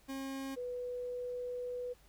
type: tone pair in turn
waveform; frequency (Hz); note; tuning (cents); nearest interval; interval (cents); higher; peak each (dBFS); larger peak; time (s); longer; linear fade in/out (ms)
40% pulse / sine; 269.9 / 493.3; C#4 / B4; -46 / -2; minor seventh; 1044; second; -38 / -37; second; 0.08-0.56 / 0.56-1.94; second; 20
effects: added 50 Hz sine -65 dBFS peak until 2.08 s + pink hiss -66 dBFS RMS until 2.08 s

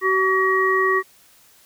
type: harmonic tone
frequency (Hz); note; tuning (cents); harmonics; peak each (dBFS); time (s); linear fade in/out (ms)
379.2; F#4; +43; 1 / 3 / 5; -20 / -20 / -20; 0.01-1.03; 50
effects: white hiss -53 dBFS RMS until 1.65 s

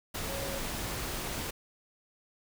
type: tone in noise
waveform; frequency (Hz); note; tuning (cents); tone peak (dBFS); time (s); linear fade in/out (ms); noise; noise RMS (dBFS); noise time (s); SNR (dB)
sine; 549; C#5; -17; -39; 0.28-0.6; 10; pink; -36; 0.14-1.51; -6
effects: none

